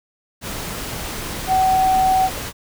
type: tone in noise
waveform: sine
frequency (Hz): 755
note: F#5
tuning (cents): +35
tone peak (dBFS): -13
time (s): 1.47-2.3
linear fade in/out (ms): 50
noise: pink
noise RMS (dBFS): -28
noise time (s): 0.41-2.53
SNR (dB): +12
effects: none